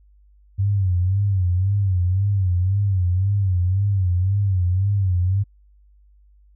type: tone with vibrato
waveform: sine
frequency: 94.9 Hz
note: F#2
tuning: 44 cents sharp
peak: -16 dBFS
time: 0.58-5.44 s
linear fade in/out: 20 ms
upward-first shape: sine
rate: 1.9 Hz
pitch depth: 120 cents each way
effects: added 50 Hz sine -50 dBFS peak until 6.55 s